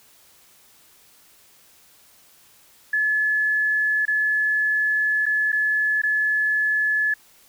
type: tone with dropouts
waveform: sine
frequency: 1716 Hz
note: A6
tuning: 44 cents flat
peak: -18 dBFS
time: 2.93-7.14 s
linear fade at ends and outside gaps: 5 ms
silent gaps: 4.054-4.079 / 5.257-5.263 / 5.52-5.527 / 6.018-6.034 s
effects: white hiss -54 dBFS RMS until 7.48 s